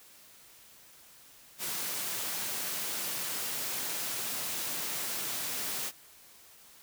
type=high-pass noise; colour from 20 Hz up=white; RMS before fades=-35 dBFS; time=1.58-5.92 s; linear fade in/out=50 ms; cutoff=110 Hz; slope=48 dB/octave; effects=white hiss -56 dBFS RMS until 6.82 s